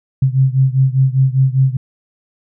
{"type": "beating tone pair", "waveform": "sine", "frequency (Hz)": [130.81, 135.81], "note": ["C3", "C#3"], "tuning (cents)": [0, -35], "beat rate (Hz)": 5, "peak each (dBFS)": [-12, -14], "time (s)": [0.22, 1.77], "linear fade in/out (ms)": 5, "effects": []}